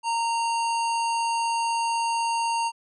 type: harmonic tone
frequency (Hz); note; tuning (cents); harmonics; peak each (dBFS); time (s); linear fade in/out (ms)
924; A#5; -16; 1 / 3 / 5 / 7 / 9 / 10; -23 / -33 / -37 / -40 / -42 / -43; 0.03-2.72; 50
effects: none